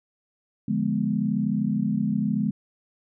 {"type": "chord", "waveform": "sine", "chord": "D diminished seventh", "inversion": "none", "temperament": "equal", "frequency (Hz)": [146.83, 174.61, 207.7, 246.9], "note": ["D3", "F3", "Ab3", "Cb4"], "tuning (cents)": [0, 0, 0, 0], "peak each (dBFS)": [-30, -30, -24, -28], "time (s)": [0.68, 2.51], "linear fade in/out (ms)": 5, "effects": []}